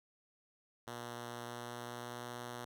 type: tone with pitch glide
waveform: 5% pulse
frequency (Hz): 119.5 to 121.03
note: A#2 to B2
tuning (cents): +43 to -35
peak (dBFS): -32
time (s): 0.87-2.65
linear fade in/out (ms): 5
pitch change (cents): +22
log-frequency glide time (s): 1.3-2.34
effects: none